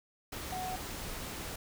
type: tone in noise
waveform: sine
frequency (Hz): 740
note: F#5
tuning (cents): 0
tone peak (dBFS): -36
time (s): 0.52-0.76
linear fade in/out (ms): 5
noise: pink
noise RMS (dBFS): -41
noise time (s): 0.32-1.56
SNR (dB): +2
effects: none